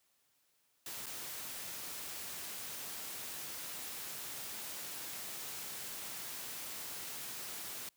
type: noise with dropouts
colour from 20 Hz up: white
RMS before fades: -44 dBFS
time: 0.86-7.89 s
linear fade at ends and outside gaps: 2 ms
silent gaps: 1.059-1.065 s
effects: white hiss -75 dBFS RMS until 7.96 s + high-pass 80 Hz 12 dB/octave